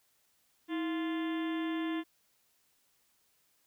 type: harmonic tone with a mistuned harmonic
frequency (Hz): 347.7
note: F4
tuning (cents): -8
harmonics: 1 / 2 / 3 / 4 / 5 / 6 / 7 / 8 / 9 / 10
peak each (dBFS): -32 / -47 / -45 / -54 / -46 / -49 / -57 / -52 / -53 / -52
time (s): 0.68-2.04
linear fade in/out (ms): 50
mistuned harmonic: 1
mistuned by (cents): -130
effects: white hiss -72 dBFS RMS until 3.66 s